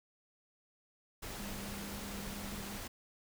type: tone in noise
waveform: sine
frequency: 201.1 Hz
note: G3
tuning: 44 cents sharp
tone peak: -45 dBFS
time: 1.39-2.78 s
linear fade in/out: 10 ms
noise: pink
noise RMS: -44 dBFS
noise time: 1.22-2.88 s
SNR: -4 dB
effects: none